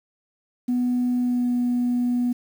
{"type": "tone with pitch glide", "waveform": "sine", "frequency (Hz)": [246.9, 244.5], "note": ["B3", "B3"], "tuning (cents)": [0, -17], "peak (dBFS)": -18, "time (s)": [0.68, 2.33], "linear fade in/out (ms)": 10, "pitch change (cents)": -17, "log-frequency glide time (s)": [1.17, 1.54], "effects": ["tanh soft clip ceiling -16 dBFS", "8-bit"]}